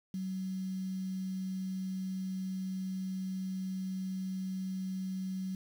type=tone with quantisation; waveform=sine; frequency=188.4 Hz; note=F#3; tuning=32 cents sharp; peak=-34 dBFS; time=0.14-5.55 s; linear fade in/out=2 ms; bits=9; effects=none